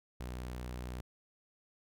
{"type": "tone", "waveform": "sawtooth", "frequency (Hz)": 61.74, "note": "B1", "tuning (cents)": 0, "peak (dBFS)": -36, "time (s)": [0.2, 1.01], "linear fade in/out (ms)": 5, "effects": []}